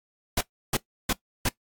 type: noise bursts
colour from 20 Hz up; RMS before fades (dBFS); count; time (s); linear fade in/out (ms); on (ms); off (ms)
pink; -24; 4; 0.37-1.49; 5; 40; 320
effects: noise-tail reverb RT60 0.1 s tail -18 dB re dry + AAC 64 kbps